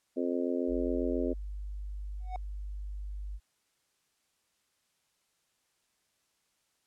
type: harmonic tone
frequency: 87.31 Hz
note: F2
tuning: in tune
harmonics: 3 / 4 / 5 / 6 / 7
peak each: -32 / -34 / -36 / -38 / -39 dBFS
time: 0.16-1.34 s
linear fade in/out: 20 ms
type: tone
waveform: sine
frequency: 50 Hz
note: G1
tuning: 35 cents sharp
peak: -36 dBFS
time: 0.67-3.4 s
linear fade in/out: 50 ms
type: tone with exponential growth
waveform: triangle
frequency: 740 Hz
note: F#5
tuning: in tune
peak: -30 dBFS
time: 2.2-2.36 s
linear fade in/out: 1 ms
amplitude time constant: 34 ms
effects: white hiss -75 dBFS RMS until 6.86 s + low-pass 10000 Hz 12 dB/octave